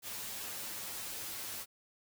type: noise with comb filter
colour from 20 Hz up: white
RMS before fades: -42 dBFS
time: 0.02-1.66 s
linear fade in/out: 50 ms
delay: 9.1 ms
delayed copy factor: +0.95
effects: none